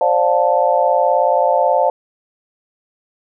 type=chord; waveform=sine; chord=D minor seventh; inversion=third; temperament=just; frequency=528.6 / 587.3 / 704.8 / 881 Hz; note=C5 / D5 / F5 / A5; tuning=+18 / 0 / +16 / +2 cents; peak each=-17 dBFS; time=0.01-1.9 s; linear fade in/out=2 ms; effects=none